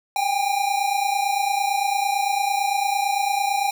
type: tone pair together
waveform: square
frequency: 784 / 812.9 Hz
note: G5 / G#5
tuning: 0 / -37 cents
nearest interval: minor second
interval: 63 cents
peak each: -24 / -23 dBFS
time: 0.16-3.71 s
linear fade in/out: 2 ms
effects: none

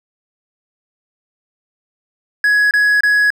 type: tone bursts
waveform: triangle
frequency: 1675 Hz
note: G#6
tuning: 14 cents sharp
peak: -8 dBFS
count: 3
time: 2.44-3.304 s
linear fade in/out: 2 ms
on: 270 ms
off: 27 ms
effects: none

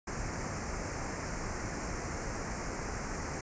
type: band-stop noise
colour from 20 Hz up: pink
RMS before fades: -37 dBFS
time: 0.07-3.41 s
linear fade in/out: 5 ms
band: 2300 to 5300 Hz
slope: 48 dB/octave
effects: resampled to 16000 Hz

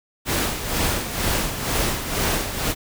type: noise with tremolo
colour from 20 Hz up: pink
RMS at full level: -21 dBFS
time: 0.25-2.75 s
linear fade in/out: 50 ms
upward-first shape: sine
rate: 2.1 Hz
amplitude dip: 60%
effects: none

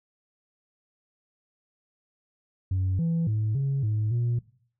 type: tone with pitch steps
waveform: sine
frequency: 93.8 / 166.2 / 107.9 / 137.4 / 107.3 / 119.4 Hz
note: F#2 / E3 / A2 / C#3 / A2 / A#2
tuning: +24 / +15 / -33 / -15 / -43 / +42 cents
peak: -21 dBFS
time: 2.71-4.39 s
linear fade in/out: 5 ms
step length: 280 ms
effects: noise-tail reverb RT60 0.5 s tail -19 dB re dry + tanh soft clip ceiling -21 dBFS

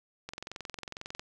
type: click train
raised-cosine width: 0.2 ms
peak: -22 dBFS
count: 21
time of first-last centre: 0.29-1.195 s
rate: 22.1 Hz
effects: none

